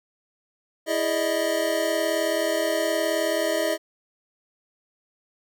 square tone cluster, 328.9 / 413 / 599 / 638 Hz, E4 / G#4 / D5 / D#5, -4 / -10 / +34 / +43 cents, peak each -30 / -32 / -28 / -26 dBFS, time 0.86-3.78 s, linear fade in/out 50 ms, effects none

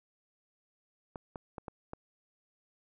clicks, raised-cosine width 1 ms, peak -26 dBFS, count 5, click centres 1.158 / 1.358 / 1.582 / 1.682 / 1.934 s, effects none

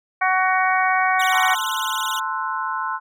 harmonic tone, 373.6 Hz, F#4, 17 cents sharp, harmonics 2 / 3 / 4 / 5 / 6, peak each -20 / -22 / -23 / -24 / -25 dBFS, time 0.21-1.55 s, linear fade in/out 10 ms
sawtooth tone with vibrato, 3308 Hz, G#7, 8 cents flat, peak -24 dBFS, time 1.19-2.2 s, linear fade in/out 10 ms, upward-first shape sine, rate 19 Hz, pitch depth 250 cents each way
sine chord, F# half-diminished seventh, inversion first, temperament equal with one note detuned, 880 / 1046.5 / 1326.1 / 1480 Hz, A5 / C6 / E6 / F#6, 0 / 0 / +10 / 0 cents, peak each -29 / -25 / -30 / -29 dBFS, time 1.3-3 s, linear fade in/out 50 ms
effects none

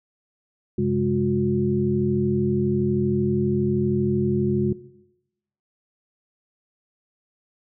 sine tone cluster, 93 / 134.1 / 206.7 / 361.4 Hz, F#2 / C3 / G#3 / F#4, +9 / +43 / -8 / -41 cents, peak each -31 / -25 / -23 / -24 dBFS, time 0.78-4.73 s, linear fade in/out 5 ms, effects noise-tail reverb RT60 0.9 s tail -18 dB re dry

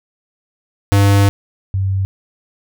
square / sine tone pair in turn, 100 / 96.28 Hz, G2 / G2, +35 / -31 cents, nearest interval minor second, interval 66 cents, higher first, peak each -9 / -14 dBFS, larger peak first, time 0.92-1.29 / 1.74-2.05 s, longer first, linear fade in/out 0 ms, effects none

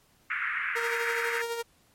white band-pass noise, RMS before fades -31 dBFS, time 0.3-1.42 s, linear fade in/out 5 ms, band 1300 to 2200 Hz, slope 48 dB/octave
sawtooth tone with tremolo, 466.2 Hz, A#4, in tune, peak -25 dBFS, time 0.75-1.63 s, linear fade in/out 20 ms, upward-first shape sine, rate 12 Hz, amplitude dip 45%
effects pink hiss -64 dBFS RMS until 1.94 s + MP3 64 kbps

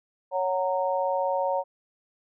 harmonic tone, 185 Hz, F#3, in tune, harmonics 3 / 4 / 5, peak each -26 / -30 / -28 dBFS, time 0.31-1.64 s, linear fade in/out 50 ms, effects none

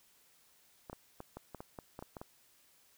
clicks, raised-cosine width 1 ms, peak -30 dBFS, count 11, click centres 0.898 / 0.93 / 1.204 / 1.37 / 1.547 / 1.605 / 1.788 / 1.991 / 2.025 / 2.168 / 2.215 s, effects white hiss -67 dBFS RMS until 2.97 s

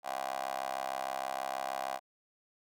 15% pulse tone with high-pass filter, 66.4 Hz, C2, 26 cents sharp, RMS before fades -37 dBFS, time 0.03-2 s, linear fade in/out 50 ms, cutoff 770 Hz, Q 5.3, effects none

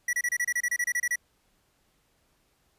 square tone bursts, 1942 Hz, B6, 30 cents flat, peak -25 dBFS, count 14, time 0.08-1.158 s, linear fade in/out 5 ms, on 51 ms, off 28 ms, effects pink hiss -69 dBFS RMS until 2.78 s + resampled to 32000 Hz

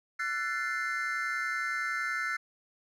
triangle chord, F# half-diminished seventh, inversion third, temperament equal with one note detuned, 1349.3 / 1480 / 1760 / 2093 Hz, E6 / F#6 / A6 / C7, +40 / 0 / 0 / 0 cents, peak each -34 dBFS, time 0.19-2.37 s, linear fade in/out 10 ms, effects none

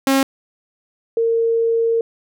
sawtooth / sine tone pair in turn, 270.4 / 458.4 Hz, C#4 / A#4, -43 / -29 cents, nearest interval major sixth, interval 914 cents, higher second, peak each -9 / -14 dBFS, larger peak first, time 0.07-0.23 / 1.17-2.01 s, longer second, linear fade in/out 2 ms, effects none

